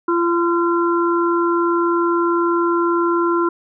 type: harmonic tone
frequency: 342.3 Hz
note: F4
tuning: 35 cents flat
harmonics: 1 / 3 / 4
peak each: -16 / -21 / -22 dBFS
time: 0.08-3.49 s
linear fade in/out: 5 ms
effects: none